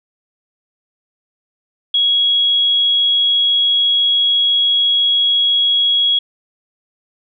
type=tone; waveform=sine; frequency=3322 Hz; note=G#7; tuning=in tune; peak=-11 dBFS; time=1.94-6.19 s; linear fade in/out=5 ms; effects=none